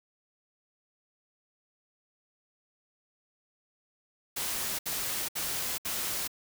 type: noise bursts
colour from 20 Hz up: white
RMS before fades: -33 dBFS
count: 4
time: 4.36-6.278 s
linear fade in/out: 10 ms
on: 430 ms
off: 66 ms
effects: none